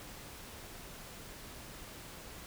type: silence
effects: pink hiss -49 dBFS RMS until 2.46 s